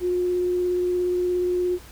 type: tone with vibrato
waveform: sine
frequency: 358.6 Hz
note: F4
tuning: 46 cents sharp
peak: -20 dBFS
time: 0-1.79 s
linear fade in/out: 50 ms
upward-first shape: triangle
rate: 17 Hz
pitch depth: 11 cents each way
effects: added 60 Hz sine -45 dBFS peak until 1.91 s + pink hiss -47 dBFS RMS until 1.91 s